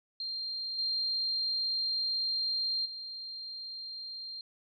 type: tone with level steps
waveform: sine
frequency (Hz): 4186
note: C8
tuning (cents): 0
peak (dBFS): -34 / -29 / -39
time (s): 0.2-4.41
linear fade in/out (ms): 2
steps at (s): 0.78 / 2.85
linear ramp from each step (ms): 10
effects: none